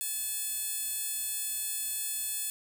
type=tone with high-pass filter; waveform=15% pulse; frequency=861 Hz; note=A5; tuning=38 cents flat; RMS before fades=-34 dBFS; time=0.01-2.5 s; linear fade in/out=0 ms; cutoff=8400 Hz; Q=0.85; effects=none

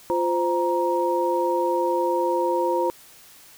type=tone cluster; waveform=sine; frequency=349.6 / 519 / 939 Hz; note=F4 / C5 / A#5; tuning=+2 / -14 / +12 cents; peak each=-24 dBFS; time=0.1-2.9 s; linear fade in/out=0 ms; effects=white hiss -49 dBFS RMS until 3.57 s

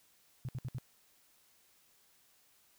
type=tone bursts; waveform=sine; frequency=126.7 Hz; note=B2; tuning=45 cents sharp; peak=-36 dBFS; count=4; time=0.45-0.784 s; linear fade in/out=0 ms; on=37 ms; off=62 ms; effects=white hiss -68 dBFS RMS until 2.78 s

